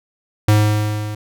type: tone with level ramp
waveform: square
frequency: 105.8 Hz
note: G#2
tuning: 33 cents sharp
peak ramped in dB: -9 to -25 dBFS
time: 0.48-1.15 s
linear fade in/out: 5 ms
effects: none